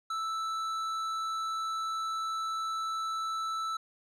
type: tone with tanh clipping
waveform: sine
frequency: 1318.5 Hz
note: E6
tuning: in tune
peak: -33 dBFS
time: 0.1-3.77 s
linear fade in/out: 5 ms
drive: 11 dB
effects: none